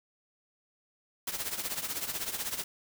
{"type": "noise with tremolo", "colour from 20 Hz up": "white", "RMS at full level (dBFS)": -32, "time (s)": [1.27, 2.64], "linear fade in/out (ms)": 5, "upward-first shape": "triangle", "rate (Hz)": 16, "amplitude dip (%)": 80, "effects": []}